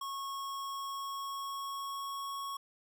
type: tone with pitch glide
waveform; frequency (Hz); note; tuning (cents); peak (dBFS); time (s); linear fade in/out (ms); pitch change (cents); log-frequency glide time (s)
square; 1096 to 1105.5; C#6 to C#6; -20 to -5; -38; 0.01-2.57; 5; +15; 0.31-2.29
effects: none